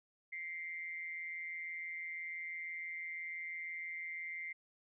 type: tone with amplitude modulation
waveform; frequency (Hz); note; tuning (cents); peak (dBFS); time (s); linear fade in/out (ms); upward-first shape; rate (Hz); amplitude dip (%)
sine; 2093; C7; 0; -38; 0.32-4.53; 10; sine; 166; 60
effects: none